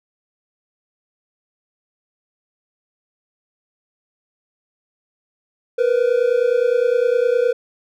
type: tone pair together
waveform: triangle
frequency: 472 / 501.7 Hz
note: A#4 / B4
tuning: +22 / +27 cents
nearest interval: minor second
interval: 105 cents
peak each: -15 dBFS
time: 5.78-7.53 s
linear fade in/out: 10 ms
effects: none